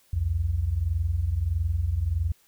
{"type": "tone pair together", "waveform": "sine", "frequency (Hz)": [64.43, 86], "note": ["C2", "F2"], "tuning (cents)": [-26, -26], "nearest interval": "perfect fourth", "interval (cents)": 500, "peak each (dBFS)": [-28, -24], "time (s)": [0.13, 2.32], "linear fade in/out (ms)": 5, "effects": ["white hiss -62 dBFS RMS until 2.47 s"]}